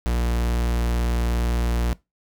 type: tone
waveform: 45% pulse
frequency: 58.9 Hz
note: A#1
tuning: 19 cents sharp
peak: -20 dBFS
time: 0.06-1.93 s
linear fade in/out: 0 ms
effects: noise-tail reverb RT60 0.2 s tail -20 dB re dry